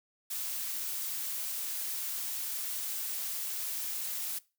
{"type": "noise", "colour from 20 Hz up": "blue", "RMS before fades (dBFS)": -36, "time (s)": [0.3, 4.39], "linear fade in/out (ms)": 10, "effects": ["noise-tail reverb RT60 0.3 s tail -21 dB re dry"]}